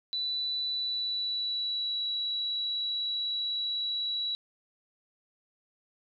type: tone with pitch glide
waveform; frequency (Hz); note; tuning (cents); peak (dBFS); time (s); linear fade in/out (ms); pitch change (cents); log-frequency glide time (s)
sine; 3973 to 3912; B7 to B7; +10 to -17; -29; 0.13-4.35; 0; -27; 0.68-2.04
effects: none